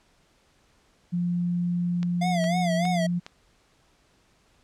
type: tone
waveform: sine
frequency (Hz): 175.2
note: F3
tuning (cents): +6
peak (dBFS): -23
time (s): 1.12-3.2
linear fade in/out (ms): 20
type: click train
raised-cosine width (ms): 0.2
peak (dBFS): -21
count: 4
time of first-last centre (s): 2.03-3.265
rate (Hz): 2.43
type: tone with vibrato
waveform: square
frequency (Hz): 688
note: F5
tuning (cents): -26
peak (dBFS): -26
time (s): 2.21-3.07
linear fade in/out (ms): 10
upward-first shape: sine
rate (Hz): 3.3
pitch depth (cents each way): 120
effects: pink hiss -63 dBFS RMS until 4.63 s + low-pass 8000 Hz 12 dB/octave

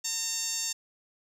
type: tone with band-pass filter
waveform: 10% pulse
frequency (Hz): 910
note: A#5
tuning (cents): -42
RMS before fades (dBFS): -32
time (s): 0.04-0.73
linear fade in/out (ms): 10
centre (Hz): 7400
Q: 4.8
effects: none

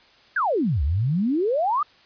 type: exponential two-way sweep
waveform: sine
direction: down then up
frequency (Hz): 1700 to 65.41 to 1263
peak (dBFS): -19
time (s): 0.36-1.83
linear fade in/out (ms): 5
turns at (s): 0.83
effects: white hiss -54 dBFS RMS until 2.05 s + resampled to 11025 Hz

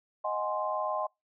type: chord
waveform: sine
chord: Ab dominant seventh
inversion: second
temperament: equal with one note detuned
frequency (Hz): 622.3 / 743.4 / 830.6 / 1046.5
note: Eb5 / Gb5 / Ab5 / C6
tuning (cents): 0 / +8 / 0 / 0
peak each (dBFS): -33 / -37 / -36 / -33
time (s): 0.24-1.07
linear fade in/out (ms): 10
effects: noise-tail reverb RT60 0.2 s tail -26 dB re dry

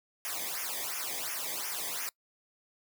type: noise with flanger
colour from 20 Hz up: white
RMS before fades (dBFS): -36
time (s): 0.25-2.09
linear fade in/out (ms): 0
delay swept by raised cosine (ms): 0.24 to 0.74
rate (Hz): 2.8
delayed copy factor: -1
effects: noise-tail reverb RT60 0.1 s tail -24 dB re dry

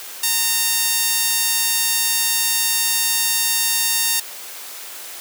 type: tone with high-pass filter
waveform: sawtooth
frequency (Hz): 920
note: A#5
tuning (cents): -23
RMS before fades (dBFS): -19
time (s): 0.23-4.2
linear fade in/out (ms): 5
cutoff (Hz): 4700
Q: 0.53
effects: white hiss -34 dBFS RMS until 5.2 s + high-pass 400 Hz 12 dB/octave

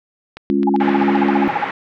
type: click train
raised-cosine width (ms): 0.3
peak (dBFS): -16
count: 8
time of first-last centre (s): 0.37-1.285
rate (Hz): 7.65
type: chord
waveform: sine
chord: Db major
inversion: second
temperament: equal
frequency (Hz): 207.7 / 277.2 / 349.2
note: Ab3 / Db4 / F4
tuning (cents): 0 / 0 / 0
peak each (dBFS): -18 / -17 / -19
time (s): 0.5-1.48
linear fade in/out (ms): 0
type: tone bursts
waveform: sine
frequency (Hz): 831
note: G#5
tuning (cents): +1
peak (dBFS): -14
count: 15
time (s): 0.67-1.646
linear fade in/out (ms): 5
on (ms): 24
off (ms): 44
type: band-pass noise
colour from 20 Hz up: white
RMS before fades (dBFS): -25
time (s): 0.8-1.71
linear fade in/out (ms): 2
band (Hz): 130 to 2100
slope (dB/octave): 24
effects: none

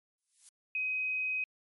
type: noise with exponential growth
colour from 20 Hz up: violet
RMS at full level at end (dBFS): -46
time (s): 0.18-0.49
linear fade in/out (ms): 2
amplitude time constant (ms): 67
type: tone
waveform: sine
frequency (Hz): 2522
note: D#7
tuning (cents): +23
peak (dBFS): -30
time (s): 0.75-1.44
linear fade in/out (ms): 2
effects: MP3 48 kbps

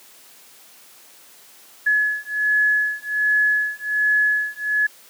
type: beating tone pair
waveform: sine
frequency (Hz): 1700 / 1701.3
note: G#6 / G#6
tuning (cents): +40 / +41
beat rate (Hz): 1.3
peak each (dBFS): -20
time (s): 1.86-4.87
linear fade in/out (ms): 10
effects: white hiss -48 dBFS RMS until 5.09 s + high-pass 200 Hz 12 dB/octave

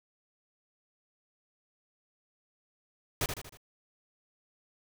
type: noise with echo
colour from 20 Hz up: pink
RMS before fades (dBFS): -30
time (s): 3.21-3.26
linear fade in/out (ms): 2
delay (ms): 78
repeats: 4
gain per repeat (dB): -6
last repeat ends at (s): 3.572
effects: none

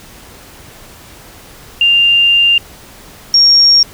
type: tone pair in turn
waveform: sine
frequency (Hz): 2794 / 5556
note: F7 / F8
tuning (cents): 0 / -10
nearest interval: octave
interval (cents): 1190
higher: second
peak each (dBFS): -6 / -4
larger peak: second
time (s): 1.81-2.58 / 3.34-3.83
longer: first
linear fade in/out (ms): 2
effects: pink hiss -37 dBFS RMS until 3.93 s

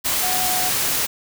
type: tone in noise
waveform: sine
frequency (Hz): 736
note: F#5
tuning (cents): -9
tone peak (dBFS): -25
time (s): 0.22-0.7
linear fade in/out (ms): 20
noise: white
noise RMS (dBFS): -21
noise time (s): 0.04-1.07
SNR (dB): -7
effects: none

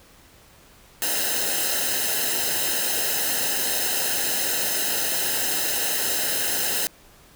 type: noise with comb filter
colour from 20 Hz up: white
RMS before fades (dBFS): -24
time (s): 1.02-6.87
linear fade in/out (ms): 0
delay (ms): 0.87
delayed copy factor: -0.8
effects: pink hiss -52 dBFS RMS until 7.35 s

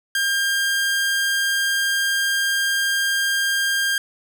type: tone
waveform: sawtooth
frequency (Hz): 1603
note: G6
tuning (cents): +38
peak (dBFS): -15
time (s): 0.15-3.98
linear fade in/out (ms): 2
effects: none

